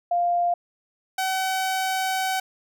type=tone pair in turn; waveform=sine / sawtooth; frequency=698.5 / 758.2 Hz; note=F5 / F#5; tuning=0 / +42 cents; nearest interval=minor second; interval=142 cents; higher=second; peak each=-19 dBFS; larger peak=neither; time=0.11-0.54 / 1.18-2.4 s; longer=second; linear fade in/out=5 ms; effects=none